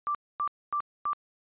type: tone bursts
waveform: sine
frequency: 1174.7 Hz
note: D6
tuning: in tune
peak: -26 dBFS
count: 4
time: 0.07-1.132 s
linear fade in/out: 0 ms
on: 78 ms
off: 250 ms
effects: resampled to 8000 Hz